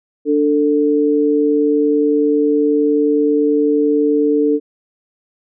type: tone pair together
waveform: sine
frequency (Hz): 293.7 / 445.2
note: D4 / A4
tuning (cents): 0 / +20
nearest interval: perfect fifth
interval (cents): 720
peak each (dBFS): -14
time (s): 0.25-4.6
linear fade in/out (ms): 50
effects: none